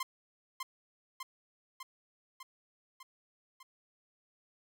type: tone with echo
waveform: sawtooth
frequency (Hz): 1046.5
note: C6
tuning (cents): 0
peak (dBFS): -30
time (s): 0-0.03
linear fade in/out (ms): 5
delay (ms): 600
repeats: 6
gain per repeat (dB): -3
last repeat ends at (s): 3.63
effects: none